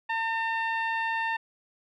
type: tone with low-pass filter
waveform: 15% pulse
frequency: 905 Hz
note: A5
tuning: 48 cents sharp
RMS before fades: -29 dBFS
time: 0.09-1.37 s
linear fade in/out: 10 ms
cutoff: 2000 Hz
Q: 1.1
effects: none